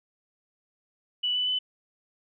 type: tone with pitch steps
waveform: sine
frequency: 2960 / 2986 / 3012 Hz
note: F#7 / F#7 / F#7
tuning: 0 / +15 / +30 cents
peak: -24 dBFS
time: 1.23-1.59 s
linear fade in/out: 10 ms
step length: 120 ms
effects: none